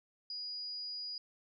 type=tone; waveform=sine; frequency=4900 Hz; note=D#8; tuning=27 cents flat; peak=-39 dBFS; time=0.3-1.18 s; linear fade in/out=2 ms; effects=none